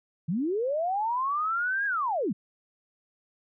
sine linear two-way sweep, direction up then down, 146.83 to 1661.2 to 152.3 Hz, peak -25 dBFS, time 0.28-2.33 s, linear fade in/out 10 ms, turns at 1.86 s, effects none

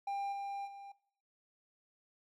triangle tone with level steps, 797 Hz, G5, 28 cents sharp, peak -33 / -36 / -45 dBFS, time 0.07-0.92 s, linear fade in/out 5 ms, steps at 0.32 / 0.67 s, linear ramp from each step 10 ms, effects noise-tail reverb RT60 0.6 s tail -20 dB re dry + AAC 64 kbps

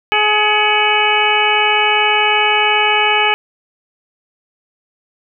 harmonic tone with a mistuned harmonic, 422.7 Hz, G#4, 31 cents sharp, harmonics 1 / 2 / 3 / 4 / 5 / 6 / 7, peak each -21 / -16 / -21 / -21 / -18 / -18 / -18 dBFS, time 0.12-3.34 s, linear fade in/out 0 ms, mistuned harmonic 5, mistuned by +100 cents, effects none

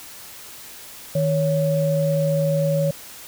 sine tone pair together, 156.6 / 558.1 Hz, D#3 / C#5, +11 / +12 cents, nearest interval octave + minor seventh, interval 2201 cents, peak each -20 dBFS, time 1.15-2.91 s, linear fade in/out 5 ms, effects white hiss -40 dBFS RMS until 3.27 s

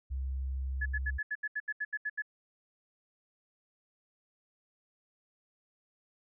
sine tone, 66.2 Hz, C2, 21 cents sharp, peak -32 dBFS, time 0.1-1.19 s, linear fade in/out 20 ms
sine tone bursts, 1707 Hz, G#6, 47 cents sharp, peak -31 dBFS, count 12, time 0.81-2.222 s, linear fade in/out 10 ms, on 48 ms, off 76 ms
effects none

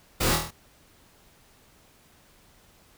pink noise with echo, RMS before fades -25 dBFS, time 0.2-0.36 s, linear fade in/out 10 ms, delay 25 ms, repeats 6, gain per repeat -3 dB, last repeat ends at 0.51 s, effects pink hiss -58 dBFS RMS until 2.97 s

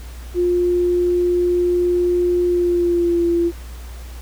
sine tone with pitch glide, 353.6 to 341.9 Hz, F4 to F4, +22 to -37 cents, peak -14 dBFS, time 0.34-3.52 s, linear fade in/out 50 ms, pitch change -59 cents, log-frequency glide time 2.46-3.25 s, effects added 60 Hz sine -31 dBFS peak until 4.21 s + pink hiss -43 dBFS RMS until 4.21 s

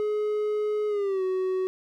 triangle tone with pitch glide, 422.2 to 374 Hz, G#4 to F#4, +29 to +19 cents, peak -22 dBFS, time 0-1.67 s, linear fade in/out 0 ms, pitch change -210 cents, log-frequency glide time 0.88-1.23 s, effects none

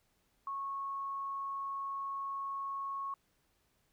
sine tone, 1100 Hz, C#6, 14 cents flat, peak -36 dBFS, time 0.47-3.14 s, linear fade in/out 2 ms, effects pink hiss -75 dBFS RMS until 3.92 s

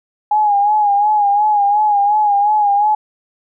sine tone with vibrato, 828 Hz, G#5, 5 cents flat, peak -10 dBFS, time 0.31-2.95 s, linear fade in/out 5 ms, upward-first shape sine, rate 2.8 Hz, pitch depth 55 cents each way, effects none

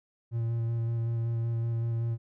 triangle tone with vibrato, 115.7 Hz, A#2, 13 cents flat, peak -25 dBFS, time 0.31-2.18 s, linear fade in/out 50 ms, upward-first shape square, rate 5.3 Hz, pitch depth 12 cents each way, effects none

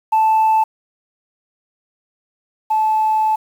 sine tone pair in turn, 878 / 869.4 Hz, A5 / A5, -4 / -21 cents, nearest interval unison, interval 17 cents, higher first, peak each -9 / -12 dBFS, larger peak first, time 0.12-0.64 / 2.7-3.36 s, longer second, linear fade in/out 10 ms, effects tanh soft clip ceiling -9 dBFS + 7-bit

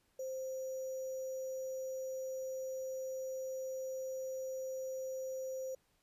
sine tone with sample-and-hold, 523.3 Hz, C5, in tune, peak -38 dBFS, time 0.19-5.75 s, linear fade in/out 5 ms, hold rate 6300 Hz, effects pink hiss -75 dBFS RMS until 6.02 s + resampled to 32000 Hz

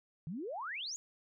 sine exponential sweep, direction up, 145.5 to 7040 Hz, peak -38 dBFS, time 0.27-0.96 s, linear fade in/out 0 ms, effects none

